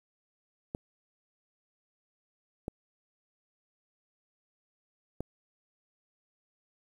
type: clicks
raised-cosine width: 2 ms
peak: -21 dBFS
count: 3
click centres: 0.749 / 2.681 / 5.206 s
effects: 9-bit